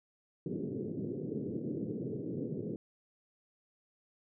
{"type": "band-pass noise", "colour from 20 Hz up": "white", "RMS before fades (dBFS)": -38, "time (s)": [0.46, 2.76], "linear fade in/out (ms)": 2, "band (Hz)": [110, 440], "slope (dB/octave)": 48, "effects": []}